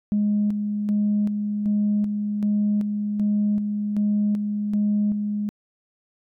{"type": "tone with tremolo", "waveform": "sine", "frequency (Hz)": 207.7, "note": "G#3", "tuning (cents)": 0, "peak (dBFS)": -17, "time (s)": [0.12, 5.49], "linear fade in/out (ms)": 0, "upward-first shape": "square", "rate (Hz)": 1.3, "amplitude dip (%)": 45, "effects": ["tanh soft clip ceiling -14 dBFS"]}